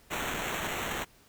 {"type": "noise with sample-and-hold", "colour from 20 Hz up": "violet", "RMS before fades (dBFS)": -34, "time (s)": [0.1, 1.05], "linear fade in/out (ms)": 20, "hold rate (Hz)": 4900, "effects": ["pink hiss -60 dBFS RMS until 1.28 s"]}